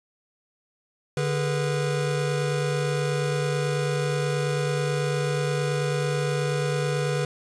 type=tone cluster; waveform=square; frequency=146.4 / 409.5 / 488 Hz; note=D3 / G#4 / B4; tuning=-5 / -24 / -21 cents; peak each=-26 / -33 / -29 dBFS; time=1.17-7.25 s; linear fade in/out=2 ms; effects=resampled to 22050 Hz + 9-bit